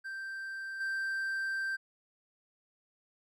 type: tone with level steps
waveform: triangle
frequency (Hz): 1568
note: G6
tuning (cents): 0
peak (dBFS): -36 / -30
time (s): 0.04-1.77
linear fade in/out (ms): 20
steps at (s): 0.8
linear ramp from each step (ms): 10
effects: none